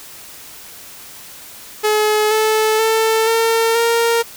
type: tone with pitch steps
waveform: sawtooth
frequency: 426.1 / 435.3 / 444.7 / 454.3 / 464.1 Hz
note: G#4 / A4 / A4 / A#4 / A#4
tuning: +44 / -19 / +18 / -45 / -8 cents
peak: -9 dBFS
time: 1.83-4.23 s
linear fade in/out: 20 ms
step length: 480 ms
effects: white hiss -37 dBFS RMS until 4.36 s

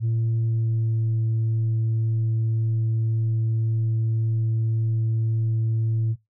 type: tone with pitch glide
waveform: sine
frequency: 113.9 to 112.27 Hz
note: A#2 to A2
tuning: -40 to +35 cents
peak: -18 dBFS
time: 0-6.16 s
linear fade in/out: 50 ms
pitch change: -25 cents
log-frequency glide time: 0.37-1 s
effects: noise-tail reverb RT60 0.2 s tail -22 dB re dry + tanh soft clip ceiling -18 dBFS

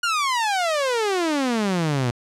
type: exponential sweep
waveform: sawtooth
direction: down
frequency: 1450 to 116.7 Hz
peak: -16 dBFS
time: 0.03-2.11 s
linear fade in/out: 5 ms
effects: low-pass 8000 Hz 12 dB/octave

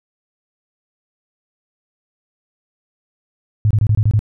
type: tone bursts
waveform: sine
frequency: 106.7 Hz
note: G#2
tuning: 47 cents sharp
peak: -10 dBFS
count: 7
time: 3.65-4.192 s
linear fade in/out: 0 ms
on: 56 ms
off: 25 ms
effects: none

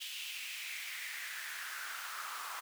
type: noise with high-pass filter sweep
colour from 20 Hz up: pink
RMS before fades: -43 dBFS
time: 0-2.61 s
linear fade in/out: 20 ms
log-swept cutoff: 3000 to 1100 Hz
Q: 3.8
effects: none

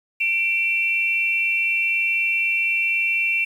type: tone pair together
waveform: sine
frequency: 2349 / 2708 Hz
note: D7 / E7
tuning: 0 / +46 cents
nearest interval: major second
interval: 246 cents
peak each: -21 dBFS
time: 0.2-3.45 s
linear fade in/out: 10 ms
effects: 8-bit

